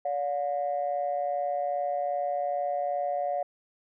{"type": "tone pair together", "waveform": "sine", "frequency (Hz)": [574, 716.5], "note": ["D5", "F5"], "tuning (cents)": [-40, 44], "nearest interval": "major third", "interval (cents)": 384, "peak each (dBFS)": [-29, -28], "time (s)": [0.05, 3.43], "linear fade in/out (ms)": 5, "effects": ["tanh soft clip ceiling -20 dBFS"]}